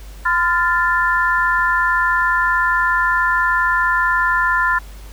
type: chord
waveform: sine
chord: F major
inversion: second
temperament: equal with one note detuned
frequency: 1021.4 / 1396.9 / 1760 Hz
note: C6 / F6 / A6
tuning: -42 / 0 / 0 cents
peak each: -18 dBFS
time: 0.25-4.79 s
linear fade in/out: 10 ms
effects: added 50 Hz sine -33 dBFS peak until 5.12 s + pink hiss -44 dBFS RMS until 5.12 s